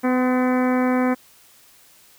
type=harmonic tone with a mistuned harmonic; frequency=252.8 Hz; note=B3; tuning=41 cents sharp; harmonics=1 / 2 / 3 / 4 / 5 / 6 / 7 / 8 / 9; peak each=-18 / -24 / -28 / -30 / -32 / -34 / -35 / -36 / -37 dBFS; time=0.03-1.15 s; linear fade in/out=20 ms; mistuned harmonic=4; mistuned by=+23 cents; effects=white hiss -52 dBFS RMS until 2.18 s